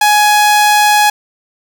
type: tone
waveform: sawtooth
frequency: 837 Hz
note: G#5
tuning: 13 cents sharp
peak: -3 dBFS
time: 0.01-1.1 s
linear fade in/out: 5 ms
effects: none